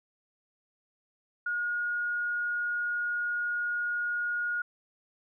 sine tone, 1437 Hz, F6, 49 cents sharp, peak -28 dBFS, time 1.46-4.62 s, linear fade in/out 5 ms, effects none

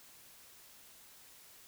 silence, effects white hiss -58 dBFS RMS until 1.67 s

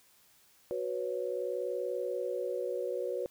sine chord, F# suspended fourth, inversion none, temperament equal, 370 / 493.9 / 554.4 Hz, F#4 / B4 / C#5, 0 / 0 / 0 cents, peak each -37 / -35 / -37 dBFS, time 0.71-3.26 s, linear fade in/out 0 ms, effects white hiss -64 dBFS RMS until 3.3 s

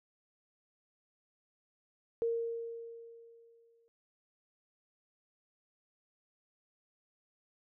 sine tone with exponential decay, 462.6 Hz, A#4, 13 cents flat, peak -28 dBFS, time 2.22-3.88 s, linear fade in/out 0 ms, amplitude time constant 360 ms, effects none

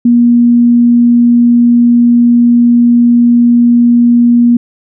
sine tone, 238.7 Hz, A#3, 41 cents sharp, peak -3 dBFS, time 0.05-4.57 s, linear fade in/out 5 ms, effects none

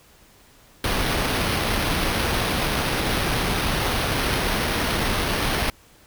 pink noise with sample-and-hold, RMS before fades -23 dBFS, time 0.84-5.7 s, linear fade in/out 2 ms, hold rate 7350 Hz, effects pink hiss -53 dBFS RMS until 6.06 s

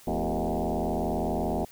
sine tone with frequency modulation, 224 Hz, A3, 31 cents sharp, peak -25 dBFS, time 0.07-1.65 s, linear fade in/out 5 ms, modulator 80.1 Hz, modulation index 7.1, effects white hiss -53 dBFS RMS until 1.71 s

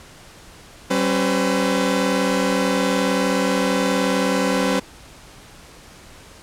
sawtooth tone cluster, 192.1 / 272 / 505 Hz, G3 / C#4 / B4, -35 / -33 / +39 cents, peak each -18 dBFS, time 0.9-4.8 s, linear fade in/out 10 ms, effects pink hiss -44 dBFS RMS until 6.42 s + low-pass 10000 Hz 12 dB/octave

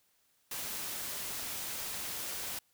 white noise, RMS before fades -39 dBFS, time 0.51-2.59 s, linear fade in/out 5 ms, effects white hiss -72 dBFS RMS until 2.73 s

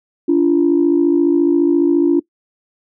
sine tone pair together, 287.9 / 342.4 Hz, D4 / F4, -34 / -34 cents, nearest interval minor third, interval 300 cents, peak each -12 dBFS, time 0.28-2.2 s, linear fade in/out 10 ms, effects noise-tail reverb RT60 0.1 s tail -21 dB re dry + tanh soft clip ceiling -4 dBFS

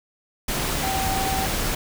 sine tone in noise, 769 Hz, G5, 33 cents flat, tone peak -25 dBFS, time 0.83-1.46 s, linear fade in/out 5 ms, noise pink, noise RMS -25 dBFS, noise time 0.48-1.75 s, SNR -3 dB, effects none

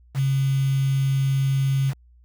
sine tone with quantisation, 135.5 Hz, C#3, 39 cents flat, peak -18 dBFS, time 0.14-1.94 s, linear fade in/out 50 ms, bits 6, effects added 60 Hz sine -50 dBFS peak until 2.24 s

